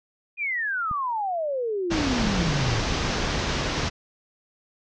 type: exponential sweep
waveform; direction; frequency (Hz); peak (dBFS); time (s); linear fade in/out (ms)
sine; down; 2489 to 102.8; -24; 0.37-2.82; 50
type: click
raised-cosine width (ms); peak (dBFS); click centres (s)
5; -23; 0.913
type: low-pass noise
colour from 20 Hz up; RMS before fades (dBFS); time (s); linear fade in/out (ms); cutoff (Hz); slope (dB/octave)
pink; -26; 1.9-3.9; 20; 6300; 48
effects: none